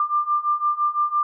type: beating tone pair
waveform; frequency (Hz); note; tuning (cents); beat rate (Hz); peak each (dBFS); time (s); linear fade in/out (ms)
sine; 1188 / 1193.9; D6 / D6; +20 / +28; 5.9; -23 / -21; 0-1.23; 2
effects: none